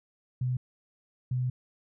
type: tone bursts at uneven times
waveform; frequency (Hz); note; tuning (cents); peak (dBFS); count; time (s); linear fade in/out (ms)
sine; 126.1; B2; +36; -26; 2; 0.41-0.57 / 1.31-1.5; 5
effects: none